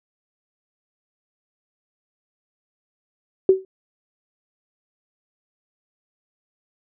sine tone with exponential decay, 379.9 Hz, F#4, 46 cents sharp, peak -6 dBFS, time 3.49-3.65 s, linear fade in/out 2 ms, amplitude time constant 34 ms, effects none

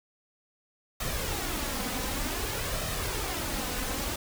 pink noise with flanger, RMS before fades -32 dBFS, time 1-4.16 s, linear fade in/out 5 ms, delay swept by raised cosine 1.6 to 4 ms, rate 0.54 Hz, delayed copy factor +0.5, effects none

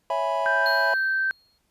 triangle chord, C# minor seventh, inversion none, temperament equal, 554.4 / 659.3 / 830.6 / 987.8 Hz, C#5 / E5 / G#5 / B5, 0 / 0 / 0 / 0 cents, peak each -28 / -25 / -28 / -25 dBFS, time 0.1-0.94 s, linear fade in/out 2 ms
sine tone with pitch glide, 1568 to 1556.3 Hz, G6 to G6, 0 to -13 cents, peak -21 dBFS, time 0.46-1.31 s, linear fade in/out 0 ms, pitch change -13 cents, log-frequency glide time 0.74-1.05 s
triangle tone with exponential decay, 4271 Hz, C8, 35 cents sharp, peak -25 dBFS, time 0.66-1.58 s, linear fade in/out 1 ms, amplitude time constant 200 ms
effects pink hiss -70 dBFS RMS until 1.7 s + resampled to 32000 Hz

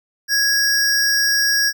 square tone pair together, 1661.2 / 5588 Hz, G#6 / F8, 0 / 0 cents, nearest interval octave + major sixth, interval 2100 cents, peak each -18 dBFS, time 0.28-1.73 s, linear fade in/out 50 ms, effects none

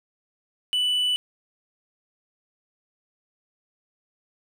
triangle tone, 2976 Hz, F#7, 9 cents sharp, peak -19 dBFS, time 0.73-1.16 s, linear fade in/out 0 ms, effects none

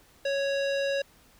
square tone with low-pass filter, 554.4 Hz, C#5, in tune, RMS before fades -28 dBFS, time 0.25-1.02 s, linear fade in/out 5 ms, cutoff 4300 Hz, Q 1.4, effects pink hiss -59 dBFS RMS until 1.39 s

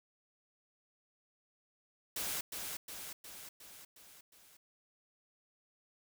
white noise with echo, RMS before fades -38 dBFS, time 2.16-2.41 s, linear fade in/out 5 ms, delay 360 ms, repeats 6, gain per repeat -4 dB, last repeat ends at 4.57 s, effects none

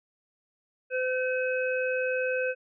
harmonic tone, 511 Hz, C5, 41 cents flat, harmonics 1 / 3 / 5, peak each -27 / -32 / -34 dBFS, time 0.9-2.55 s, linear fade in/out 50 ms, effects none

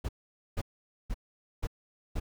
brown noise bursts, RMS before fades -31 dBFS, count 5, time 0.04-2.2 s, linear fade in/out 10 ms, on 48 ms, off 480 ms, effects none

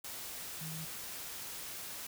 sine tone in noise, 160 Hz, D#3, 49 cents sharp, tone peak -42 dBFS, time 0.61-0.85 s, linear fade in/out 5 ms, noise white, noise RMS -44 dBFS, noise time 0.04-2.07 s, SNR -1 dB, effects none

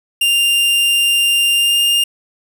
45% pulse tone with pitch glide, 2794 to 2813 Hz, F7 to F7, 0 to +12 cents, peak -11 dBFS, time 0.21-2.04 s, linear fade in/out 5 ms, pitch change +12 cents, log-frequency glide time 1.54-1.82 s, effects none

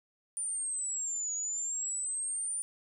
sine exponential two-way sweep, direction down then up, 9300 to 6760 to 9300 Hz, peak -32 dBFS, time 0.37-2.62 s, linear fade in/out 0 ms, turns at 1.34 s, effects none

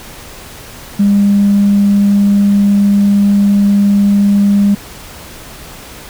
sine tone, 201.7 Hz, G3, 50 cents sharp, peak -5 dBFS, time 0.99-4.75 s, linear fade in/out 10 ms, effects tanh soft clip ceiling -2 dBFS + pink hiss -32 dBFS RMS until 6.09 s

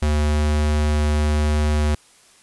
square tone, 75.1 Hz, D2, 39 cents sharp, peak -17 dBFS, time 0.02-1.95 s, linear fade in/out 5 ms, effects white hiss -52 dBFS RMS until 2.42 s + resampled to 24000 Hz

